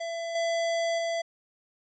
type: tone with level steps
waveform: square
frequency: 670 Hz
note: E5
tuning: 28 cents sharp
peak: -32 / -26 / -28 dBFS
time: 0-1.22 s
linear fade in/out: 10 ms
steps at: 0.35 / 0.98 s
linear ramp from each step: 5 ms
effects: resampled to 16000 Hz